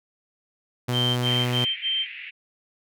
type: tone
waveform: sawtooth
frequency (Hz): 123.2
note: B2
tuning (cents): -4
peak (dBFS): -19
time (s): 0.88-1.65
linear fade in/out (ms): 10
type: tone bursts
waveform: sine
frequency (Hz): 3136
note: G7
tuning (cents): 0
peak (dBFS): -22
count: 4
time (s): 0.92-2.064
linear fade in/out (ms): 50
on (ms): 250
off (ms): 48
type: band-pass noise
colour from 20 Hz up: pink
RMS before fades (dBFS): -38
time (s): 1.25-2.31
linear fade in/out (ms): 20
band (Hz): 2000 to 2800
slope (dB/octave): 48
effects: none